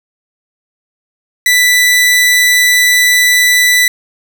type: tone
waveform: sawtooth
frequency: 1979 Hz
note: B6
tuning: 3 cents sharp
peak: -3 dBFS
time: 1.46-3.88 s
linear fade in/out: 2 ms
effects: none